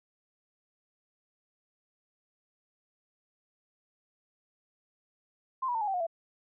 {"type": "tone with pitch steps", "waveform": "sine", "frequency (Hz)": [1046.5, 970.8, 900.6, 835.4, 775, 718.9, 666.9], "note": ["C6", "B5", "A5", "G#5", "G5", "F5", "E5"], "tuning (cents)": [0, -30, 40, 10, -20, 50, 20], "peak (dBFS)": -28, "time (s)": [5.62, 6.068], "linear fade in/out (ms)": 10, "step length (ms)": 64, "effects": []}